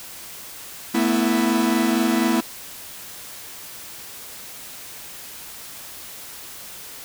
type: chord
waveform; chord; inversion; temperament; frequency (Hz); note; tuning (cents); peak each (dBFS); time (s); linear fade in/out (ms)
45% pulse; A suspended second; none; equal with one note detuned; 222.7 / 246.9 / 329.6; A3 / B3 / E4; +21 / 0 / 0; -22 / -22 / -22; 0.94-2.41; 10
effects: white hiss -38 dBFS RMS until 7.04 s